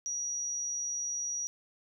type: tone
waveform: sine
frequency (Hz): 5780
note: F#8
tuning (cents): -41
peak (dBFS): -32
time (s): 0.06-1.47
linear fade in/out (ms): 0
effects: none